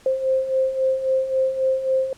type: beating tone pair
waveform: sine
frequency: 523.3 / 527 Hz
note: C5 / C5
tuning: 0 / +12 cents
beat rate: 3.7 Hz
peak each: -25 / -19 dBFS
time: 0.06-2.13 s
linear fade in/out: 2 ms
effects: pink hiss -51 dBFS RMS until 2.17 s + low-pass 10000 Hz 12 dB/octave